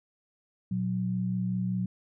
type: tone pair together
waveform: sine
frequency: 118.75 / 184 Hz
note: A#2 / F#3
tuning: +33 / -9 cents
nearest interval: minor sixth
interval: 758 cents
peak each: -32 / -28 dBFS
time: 0.71-1.86 s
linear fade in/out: 5 ms
effects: none